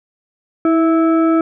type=tone with frequency modulation; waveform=sine; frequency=325.1 Hz; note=E4; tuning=24 cents flat; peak=-10 dBFS; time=0.65-1.41 s; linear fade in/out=2 ms; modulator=984 Hz; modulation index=0.64; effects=none